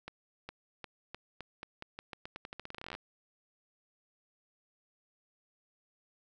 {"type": "accelerating click train", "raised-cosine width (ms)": 0.3, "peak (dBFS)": -26, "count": 27, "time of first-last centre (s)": [0.08, 2.951], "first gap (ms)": 410, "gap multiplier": 0.86, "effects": []}